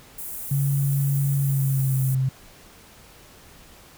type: high-pass noise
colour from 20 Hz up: white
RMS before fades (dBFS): -34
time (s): 0.18-2.15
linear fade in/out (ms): 5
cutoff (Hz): 8900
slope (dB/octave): 24
type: tone with pitch glide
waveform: sine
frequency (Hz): 139.4 to 131.73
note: C#3 to C3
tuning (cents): +10 to +12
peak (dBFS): -19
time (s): 0.51-2.29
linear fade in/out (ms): 5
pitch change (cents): -98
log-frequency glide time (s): 1.35-2.02
effects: pink hiss -49 dBFS RMS until 3.97 s